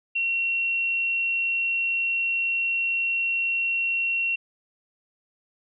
sine tone, 2731 Hz, F7, 39 cents flat, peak -22 dBFS, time 0.15-4.36 s, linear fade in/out 10 ms, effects none

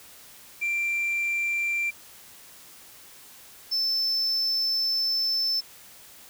sine tone pair in turn, 2361 / 5286 Hz, D7 / E8, +9 / +4 cents, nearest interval octave + major second, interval 1395 cents, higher second, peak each -22 / -20 dBFS, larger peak second, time 0.61-1.91 / 3.71-5.61 s, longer second, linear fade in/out 20 ms, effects tanh soft clip ceiling -22 dBFS + white hiss -49 dBFS RMS until 6.29 s

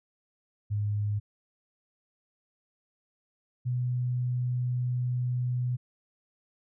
sine tone pair in turn, 103.83 / 124.23 Hz, G#2 / B2, 0 / +11 cents, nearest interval minor third, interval 311 cents, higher second, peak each -26 / -26 dBFS, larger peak neither, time 0.7-1.2 / 3.65-5.77 s, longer second, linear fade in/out 20 ms, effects none

